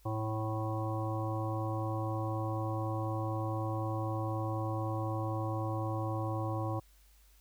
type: harmonic tone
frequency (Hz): 109.5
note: A2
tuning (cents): -8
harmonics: 1 / 3 / 5 / 7 / 9 / 10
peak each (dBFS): -34 / -39 / -41 / -42 / -44 / -44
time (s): 0.05-6.8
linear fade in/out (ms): 10
effects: added 50 Hz sine -60 dBFS peak until 7.4 s + white hiss -67 dBFS RMS until 7.4 s